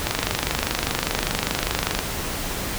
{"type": "click train", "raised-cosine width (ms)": 0.2, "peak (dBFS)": -3, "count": 49, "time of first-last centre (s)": [0.07, 1.99], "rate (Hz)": 25, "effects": ["pink hiss -28 dBFS RMS until 2.78 s"]}